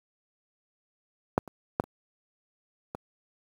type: clicks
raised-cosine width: 1 ms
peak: -7 / -28 / -9 / -29 / -20 dBFS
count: 5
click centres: 1.379 / 1.477 / 1.799 / 1.839 / 2.949 s
effects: high-pass 80 Hz 12 dB/octave + 8-bit